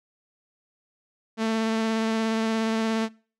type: tone with vibrato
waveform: sawtooth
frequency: 222.8 Hz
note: A3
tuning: 22 cents sharp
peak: -19 dBFS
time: 1.37-3.09 s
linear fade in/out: 50 ms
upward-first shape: sine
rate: 17 Hz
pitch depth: 13 cents each way
effects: noise-tail reverb RT60 0.4 s tail -24 dB re dry + low-pass 6000 Hz 12 dB/octave